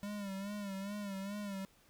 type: tone with vibrato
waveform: square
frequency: 200 Hz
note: G3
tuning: 35 cents sharp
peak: -40 dBFS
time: 0.03-1.65 s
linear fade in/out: 0 ms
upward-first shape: sine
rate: 2.4 Hz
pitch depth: 68 cents each way
effects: pink hiss -67 dBFS RMS until 1.89 s